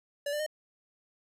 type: tone with pitch steps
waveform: square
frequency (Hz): 575 / 593.9 / 613.4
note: D5 / D5 / D#5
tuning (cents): -37 / +19 / -25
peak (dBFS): -31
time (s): 0.26-0.464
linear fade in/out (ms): 5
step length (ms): 68
effects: resampled to 32000 Hz + 12-bit